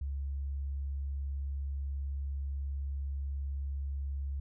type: tone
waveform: sine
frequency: 69.3 Hz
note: C#2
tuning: in tune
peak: -33 dBFS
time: 0.01-4.4 s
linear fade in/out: 5 ms
effects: none